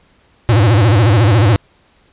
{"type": "tone with vibrato", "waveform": "square", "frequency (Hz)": 108.6, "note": "A2", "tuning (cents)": -22, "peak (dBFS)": -8, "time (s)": [0.49, 1.56], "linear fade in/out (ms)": 0, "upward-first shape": "sine", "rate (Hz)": 14, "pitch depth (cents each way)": 210, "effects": ["pink hiss -53 dBFS RMS until 2.12 s", "resampled to 8000 Hz"]}